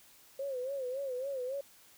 sine tone with vibrato, 527 Hz, C5, 12 cents sharp, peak -34 dBFS, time 0.39-1.61 s, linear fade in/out 5 ms, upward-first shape sine, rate 3.6 Hz, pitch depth 110 cents each way, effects white hiss -60 dBFS RMS until 1.97 s

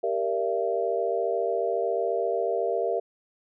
sine chord, E half-diminished seventh, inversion first, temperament equal with one note detuned, 392 / 466.2 / 587.3 / 675.4 Hz, G4 / Bb4 / D5 / E5, 0 / 0 / 0 / +42 cents, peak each -30 / -28 / -32 / -28 dBFS, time 0.03-3 s, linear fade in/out 10 ms, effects none

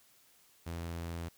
sawtooth tone, 84.3 Hz, E2, 39 cents sharp, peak -34 dBFS, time 0.66-1.29 s, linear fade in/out 10 ms, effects white hiss -65 dBFS RMS until 1.37 s

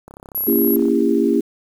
click train, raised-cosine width 1 ms, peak -24 dBFS, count 28, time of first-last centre 0.08-0.884 s, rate 33.6 Hz
sine tone, 11600 Hz, F#9, 35 cents flat, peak -19 dBFS, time 0.35-0.76 s, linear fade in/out 2 ms
sine chord, A# diminished seventh, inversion none, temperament just, 233.1 / 279.7 / 335.6 / 402.8 Hz, A#3 / C#4 / E4 / G4, 0 / +16 / +31 / +47 cents, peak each -19 dBFS, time 0.47-1.41 s, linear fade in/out 10 ms
effects 7-bit

